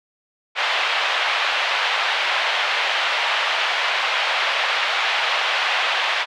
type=band-pass noise; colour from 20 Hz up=white; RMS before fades=-21 dBFS; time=0.55-6.26 s; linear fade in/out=50 ms; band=620 to 3300 Hz; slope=24 dB/octave; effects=none